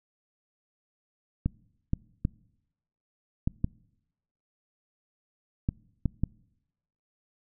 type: clicks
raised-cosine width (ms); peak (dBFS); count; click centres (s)
5; -13; 8; 1.46 / 1.934 / 2.251 / 3.475 / 3.644 / 5.689 / 6.057 / 6.236
effects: noise-tail reverb RT60 0.9 s tail -25 dB re dry